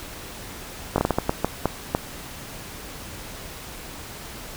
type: slowing click train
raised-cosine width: 1 ms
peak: -5 dBFS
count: 10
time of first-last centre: 0.96-1.949 s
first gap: 21 ms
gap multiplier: 1.39
effects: pink hiss -38 dBFS RMS until 4.56 s